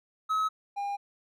triangle tone pair in turn, 1283 / 806 Hz, E6 / G5, -47 / +48 cents, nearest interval minor sixth, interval 805 cents, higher first, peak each -23 / -28 dBFS, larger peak first, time 0.29-0.49 / 0.76-0.97 s, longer second, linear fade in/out 20 ms, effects none

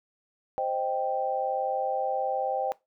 sine chord, C minor, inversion none, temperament equal, 523.3 / 622.3 / 784 Hz, C5 / Eb5 / G5, 0 / 0 / 0 cents, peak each -31 / -33 / -28 dBFS, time 0.58-2.72 s, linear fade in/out 0 ms, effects noise-tail reverb RT60 0.2 s tail -19 dB re dry

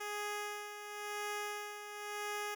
10% pulse tone with tremolo, 415.3 Hz, G#4, in tune, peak -29 dBFS, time 0-2.55 s, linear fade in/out 10 ms, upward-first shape sine, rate 0.95 Hz, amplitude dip 60%, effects none

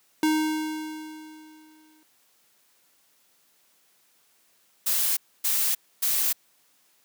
square tone with exponential decay, 311.1 Hz, D#4, in tune, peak -19 dBFS, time 0.23-2.03 s, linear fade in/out 1 ms, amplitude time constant 390 ms
blue noise bursts, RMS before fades -24 dBFS, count 3, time 4.86-6.33 s, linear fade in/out 10 ms, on 310 ms, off 270 ms
effects white hiss -64 dBFS RMS until 7.04 s + high-pass 150 Hz 12 dB/octave

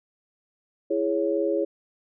sine chord, C# minor, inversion first, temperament just, 332.6 / 415.8 / 554.4 Hz, E4 / G#4 / C#5, +16 / +2 / 0 cents, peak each -26 dBFS, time 0.9-1.65 s, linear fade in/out 10 ms, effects none

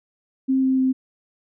sine tone with pitch steps, 264.5 / 262.5 / 260.6 Hz, C4 / C4 / C4, +19 / +6 / -7 cents, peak -16 dBFS, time 0.48-0.93 s, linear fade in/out 20 ms, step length 150 ms, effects none

